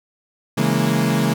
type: chord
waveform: 35% pulse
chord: A# half-diminished seventh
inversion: first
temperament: equal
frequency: 138.59 / 164.81 / 207.7 / 233.1 Hz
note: C#3 / E3 / G#3 / A#3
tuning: 0 / 0 / 0 / 0 cents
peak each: -20 dBFS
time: 0.57-1.34 s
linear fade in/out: 10 ms
effects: none